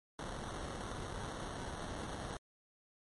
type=noise with sample-and-hold; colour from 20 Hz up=pink; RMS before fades=-43 dBFS; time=0.19-2.37 s; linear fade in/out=2 ms; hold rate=2450 Hz; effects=MP3 48 kbps